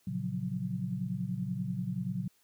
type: chord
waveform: sine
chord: Gb major seventh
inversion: first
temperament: equal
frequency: 116.54 / 138.59 / 174.61 / 185 Hz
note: Bb2 / Db3 / F3 / Gb3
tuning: 0 / 0 / 0 / 0 cents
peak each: -39 / -38 / -39 / -35 dBFS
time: 0.07-2.28 s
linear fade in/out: 5 ms
effects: white hiss -69 dBFS RMS until 2.43 s